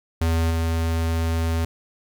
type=tone with level steps; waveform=square; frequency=82.2 Hz; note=E2; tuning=4 cents flat; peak=-19 / -21 dBFS; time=0.21-1.65 s; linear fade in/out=5 ms; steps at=0.5 s; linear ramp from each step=10 ms; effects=10-bit